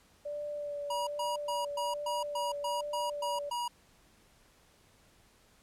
sine tone with vibrato, 583 Hz, D5, 13 cents flat, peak -35 dBFS, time 0.25-3.5 s, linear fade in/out 10 ms, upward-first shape sine, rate 1.2 Hz, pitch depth 19 cents each way
square tone bursts, 959 Hz, A#5, 49 cents sharp, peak -33 dBFS, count 10, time 0.9-3.68 s, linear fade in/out 5 ms, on 170 ms, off 120 ms
effects pink hiss -64 dBFS RMS until 5.62 s + low-pass 12000 Hz 12 dB/octave

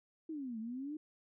sine exponential two-way sweep, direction down then up, 329.6 to 215.8 to 313.4 Hz, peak -39 dBFS, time 0.29-0.97 s, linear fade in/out 5 ms, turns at 0.59 s, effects none

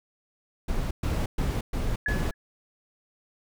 brown noise bursts, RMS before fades -27 dBFS, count 5, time 0.68-2.31 s, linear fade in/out 5 ms, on 230 ms, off 120 ms
sine tone with exponential decay, 1700 Hz, G#6, 40 cents sharp, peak -23 dBFS, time 2.06-2.34 s, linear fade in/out 2 ms, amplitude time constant 59 ms
effects none

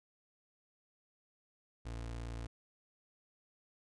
30% pulse tone, 57.5 Hz, A#1, 23 cents flat, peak -38 dBFS, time 1.85-2.47 s, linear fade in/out 10 ms, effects resampled to 22050 Hz

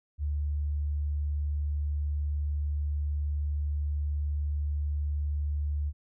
sine tone, 73.42 Hz, D2, in tune, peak -27 dBFS, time 0.18-5.93 s, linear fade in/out 50 ms, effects none

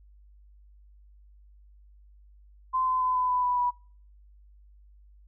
sine tone with pitch steps, 1032 / 1023.1 / 1014.3 / 1005.5 / 996.8 / 988.2 / 979.7 Hz, C6 / C6 / B5 / B5 / B5 / B5 / B5, -24 / -39 / +46 / +31 / +16 / +1 / -14 cents, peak -23 dBFS, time 2.73-3.71 s, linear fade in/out 20 ms, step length 140 ms, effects noise-tail reverb RT60 0.5 s tail -26 dB re dry + added 50 Hz sine -52 dBFS peak until 5.27 s

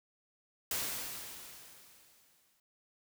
white noise with exponential decay, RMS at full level -34 dBFS, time 0.71-2.6 s, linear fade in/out 2 ms, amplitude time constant 410 ms, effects none

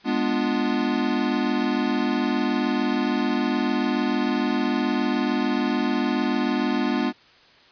square chord, G# diminished seventh, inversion none, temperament equal, 207.7 / 246.9 / 293.7 / 349.2 Hz, G#3 / B3 / D4 / F4, 0 / 0 / 0 / 0 cents, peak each -29 / -25 / -27 / -30 dBFS, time 0.04-7.13 s, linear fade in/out 50 ms, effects white hiss -53 dBFS RMS until 7.71 s + resampled to 11025 Hz

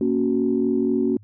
sine chord, F# major, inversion first, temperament equal, 233.1 / 277.2 / 370 Hz, A#3 / C#4 / F#4, 0 / 0 / 0 cents, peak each -22 dBFS, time 0.01-1.17 s, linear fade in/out 2 ms, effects tanh soft clip ceiling -8 dBFS + added 103 Hz sine -45 dBFS peak until 1.23 s

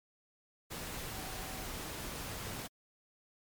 sine tone in noise, 758 Hz, F#5, 42 cents sharp, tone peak -51 dBFS, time 1.11-1.66 s, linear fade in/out 20 ms, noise pink, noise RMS -42 dBFS, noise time 0.7-2.68 s, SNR -12 dB, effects MP3 96 kbps

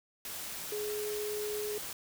sine tone in noise, 420 Hz, G#4, 19 cents sharp, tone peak -34 dBFS, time 0.72-1.78 s, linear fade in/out 2 ms, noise white, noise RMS -41 dBFS, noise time 0.25-1.93 s, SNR +4 dB, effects none

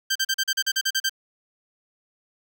15% pulse tone bursts, 1568 Hz, G6, in tune, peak -14 dBFS, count 11, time 0.1-1.095 s, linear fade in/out 10 ms, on 55 ms, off 39 ms, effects none

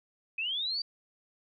sine linear sweep, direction up, 2489 to 4699 Hz, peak -30 dBFS, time 0.38-0.82 s, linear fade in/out 5 ms, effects none

